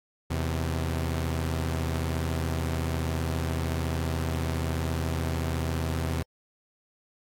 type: tone pair together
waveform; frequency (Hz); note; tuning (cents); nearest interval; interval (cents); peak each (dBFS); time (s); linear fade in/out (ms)
sawtooth; 81.14 / 128.8; E2 / C3; -27 / -27; minor sixth; 800; -24 / -28; 0.3-6.23; 10
effects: AAC 64 kbps